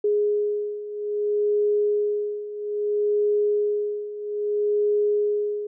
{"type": "beating tone pair", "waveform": "sine", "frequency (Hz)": [415.3, 415.91], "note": ["G#4", "G#4"], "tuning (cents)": [0, 3], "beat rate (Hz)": 0.61, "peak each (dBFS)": [-26, -22], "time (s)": [0.04, 5.67], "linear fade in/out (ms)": 5, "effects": []}